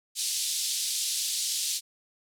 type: band-pass noise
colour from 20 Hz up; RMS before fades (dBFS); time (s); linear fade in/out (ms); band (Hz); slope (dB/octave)
pink; -30; 0.15-1.81; 50; 3700 to 11000; 24
effects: none